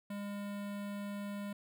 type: tone with notch filter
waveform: square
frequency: 202.8 Hz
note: G#3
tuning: 41 cents flat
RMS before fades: -41 dBFS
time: 0.1-1.53 s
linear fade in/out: 5 ms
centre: 5800 Hz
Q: 1.1
effects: none